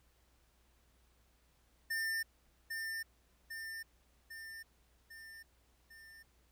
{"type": "tone with echo", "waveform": "square", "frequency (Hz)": 1799, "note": "A6", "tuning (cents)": 38, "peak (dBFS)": -35, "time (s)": [1.9, 2.23], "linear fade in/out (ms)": 10, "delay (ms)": 800, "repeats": 5, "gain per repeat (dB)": -4, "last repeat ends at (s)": 6.23, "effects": ["added 60 Hz sine -70 dBFS peak until 6.51 s", "pink hiss -73 dBFS RMS until 6.51 s"]}